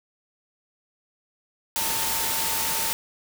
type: tone in noise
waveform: sine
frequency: 900 Hz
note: A5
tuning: 39 cents sharp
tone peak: -34 dBFS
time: 1.76-2.93 s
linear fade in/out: 0 ms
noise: white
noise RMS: -26 dBFS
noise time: 1.76-2.93 s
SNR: -11 dB
effects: none